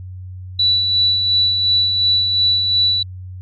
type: tone with tremolo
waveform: sine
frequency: 3950 Hz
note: B7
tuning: in tune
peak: -11 dBFS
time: 0.59-3.03 s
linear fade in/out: 5 ms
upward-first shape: sine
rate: 2.8 Hz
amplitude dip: 40%
effects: added 92 Hz sine -29 dBFS peak until 3.41 s